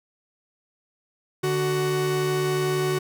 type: tone pair together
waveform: 45% pulse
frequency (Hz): 147.83 / 372.5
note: D3 / F#4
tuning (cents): +12 / +12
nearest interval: octave + major third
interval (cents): 1600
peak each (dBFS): -27 / -23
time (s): 1.43-2.99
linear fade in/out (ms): 10
effects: none